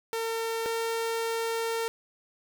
sawtooth tone pair in turn, 453.9 / 456.1 Hz, A#4 / A#4, -46 / -38 cents, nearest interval unison, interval 8 cents, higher second, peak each -25 / -24 dBFS, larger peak second, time 0.13-0.66 / 0.66-1.88 s, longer second, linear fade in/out 0 ms, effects none

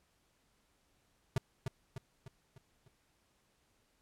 square tone with echo, 130.8 Hz, C3, in tune, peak -29 dBFS, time 1.36-1.38 s, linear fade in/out 2 ms, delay 300 ms, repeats 5, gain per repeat -6 dB, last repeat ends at 2.88 s, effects pink hiss -74 dBFS RMS until 4.01 s + low-pass 12000 Hz 12 dB/octave

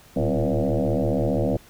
sine tone with frequency modulation, 185 Hz, F#3, in tune, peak -19 dBFS, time 0.16-1.57 s, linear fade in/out 5 ms, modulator 75.2 Hz, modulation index 6, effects pink hiss -51 dBFS RMS until 1.69 s

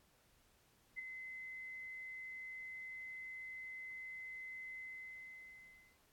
sine tone with ADSR envelope, 2047 Hz, C7, 38 cents flat, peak -39 dBFS, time 0.96-5.99 s, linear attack 30 ms, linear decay 10 ms, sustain -7 dB, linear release 1200 ms, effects pink hiss -72 dBFS RMS until 6.12 s + AAC 64 kbps

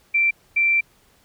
sine tone pair in turn, 2349 / 2349 Hz, D7 / D7, 0 / 0 cents, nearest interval unison, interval 0 cents, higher neither, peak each -15 dBFS, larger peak neither, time 0.14-0.31 / 0.56-0.81 s, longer second, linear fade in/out 10 ms, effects pink hiss -58 dBFS RMS until 1.24 s

